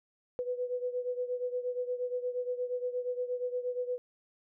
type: beating tone pair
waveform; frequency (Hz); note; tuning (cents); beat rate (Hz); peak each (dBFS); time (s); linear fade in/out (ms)
sine; 493.9 / 502.4; B4 / B4; 0 / +30; 8.5; -33 / -37; 0.39-3.98; 0
effects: none